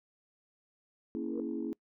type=chord; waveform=sine; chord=A# half-diminished seventh; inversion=none; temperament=equal with one note detuned; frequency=233.1 / 277.2 / 329.6 / 418 Hz; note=A#3 / C#4 / E4 / G#4; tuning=0 / 0 / 0 / +11 cents; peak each=-38 / -38 / -37 / -42 dBFS; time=1.15-1.73 s; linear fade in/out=0 ms
type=tone with exponential growth; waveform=sine; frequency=470.3 Hz; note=A#4; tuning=15 cents sharp; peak=-33 dBFS; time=1.19-1.4 s; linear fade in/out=2 ms; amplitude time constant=44 ms
effects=noise-tail reverb RT60 0.1 s tail -25 dB re dry + tanh soft clip ceiling -24 dBFS